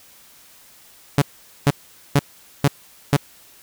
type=tone bursts; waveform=sawtooth; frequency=142.2 Hz; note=C#3; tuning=45 cents sharp; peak=-8 dBFS; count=5; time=1.18-3.165 s; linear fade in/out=0 ms; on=37 ms; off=450 ms; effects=white hiss -49 dBFS RMS until 3.62 s